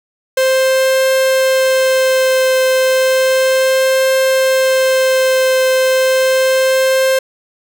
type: tone with vibrato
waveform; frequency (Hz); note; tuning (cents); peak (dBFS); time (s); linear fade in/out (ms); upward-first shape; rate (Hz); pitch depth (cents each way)
45% pulse; 523.3; C5; 0; -10; 0.37-7.19; 5; triangle; 0.33; 12
effects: none